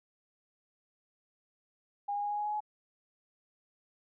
sine tone with pitch steps, 813 / 818.2 / 823.4 / 828.6 / 833.9 / 839.2 / 844.6 Hz, G#5 / G#5 / G#5 / G#5 / G#5 / G#5 / G#5, -37 / -26 / -15 / -4 / +7 / +18 / +29 cents, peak -31 dBFS, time 2.08-2.605 s, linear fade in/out 10 ms, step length 75 ms, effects none

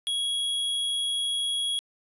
square tone, 3322 Hz, G#7, in tune, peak -26 dBFS, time 0.07-1.79 s, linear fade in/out 0 ms, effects resampled to 24000 Hz + 11-bit

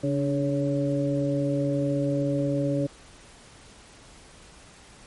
harmonic tone with a mistuned harmonic, 140 Hz, C#3, 18 cents sharp, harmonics 1 / 2 / 3 / 4, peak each -27 / -26 / -35 / -28 dBFS, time 0.03-2.87 s, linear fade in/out 10 ms, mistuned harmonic 2, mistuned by +49 cents, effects pink hiss -50 dBFS RMS until 5.06 s + MP3 48 kbps

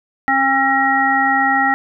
harmonic tone with a mistuned harmonic, 270.7 Hz, C#4, 41 cents flat, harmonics 1 / 3 / 5 / 7, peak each -22 / -16 / -20 / -16 dBFS, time 0.28-1.74 s, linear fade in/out 0 ms, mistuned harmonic 3, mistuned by -15 cents, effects none

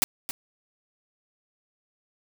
white noise with echo, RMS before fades -21 dBFS, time 0.02-0.04 s, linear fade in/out 0 ms, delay 270 ms, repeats 1, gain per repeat -11 dB, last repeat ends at 0.31 s, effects none

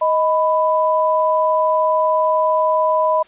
sine tone pair together, 627 / 994.1 Hz, D#5 / B5, +13 / +11 cents, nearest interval minor sixth, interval 798 cents, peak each -16 dBFS, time 0.01-3.23 s, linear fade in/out 10 ms, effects white hiss -49 dBFS RMS until 3.27 s + resampled to 8000 Hz

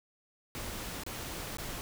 pink noise with dropouts, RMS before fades -40 dBFS, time 0.55-1.81 s, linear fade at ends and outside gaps 0 ms, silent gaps 1.035-1.064 / 1.57-1.584 s, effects none

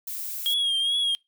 violet noise, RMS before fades -33 dBFS, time 0.07-0.54 s, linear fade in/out 5 ms
triangle tone with vibrato, 3267 Hz, G#7, 29 cents flat, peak -20 dBFS, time 0.46-1.15 s, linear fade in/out 0 ms, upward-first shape triangle, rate 2.4 Hz, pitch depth 63 cents each way
effects noise-tail reverb RT60 0.2 s tail -25 dB re dry

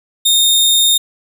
sawtooth tone, 3669 Hz, A#7, 28 cents flat, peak -6 dBFS, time 0.25-0.98 s, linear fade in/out 10 ms, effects none

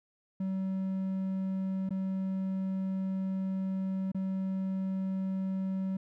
triangle tone with dropouts, 190.4 Hz, F#3, 50 cents sharp, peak -28 dBFS, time 0.4-5.97 s, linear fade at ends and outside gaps 5 ms, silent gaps 1.892-1.906 / 4.118-4.146 s, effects none

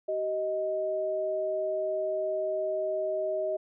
sine tone pair together, 382.8 / 625.8 Hz, G4 / D#5, -41 / +10 cents, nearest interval major sixth, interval 851 cents, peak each -34 / -28 dBFS, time 0.08-3.57 s, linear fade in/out 10 ms, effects none

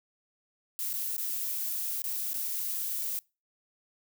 violet noise with dropouts, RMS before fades -33 dBFS, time 0.79-3.19 s, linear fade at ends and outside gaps 0 ms, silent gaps 0.931-0.938 / 1.166-1.18 / 2.019-2.041 / 2.332-2.342 s, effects noise-tail reverb RT60 0.3 s tail -26 dB re dry

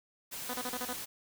white noise, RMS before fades -41 dBFS, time 0.31-1.06 s, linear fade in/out 20 ms
10% pulse tone bursts, 248.8 Hz, B3, 13 cents sharp, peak -27 dBFS, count 6, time 0.49-0.932 s, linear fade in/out 5 ms, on 47 ms, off 32 ms
effects none

